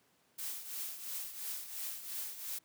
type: noise with tremolo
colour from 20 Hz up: blue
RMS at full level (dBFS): -39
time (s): 0.38-2.59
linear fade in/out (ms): 10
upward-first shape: triangle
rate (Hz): 2.9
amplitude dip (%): 70
effects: pink hiss -71 dBFS RMS until 2.64 s + high-pass 150 Hz 12 dB/octave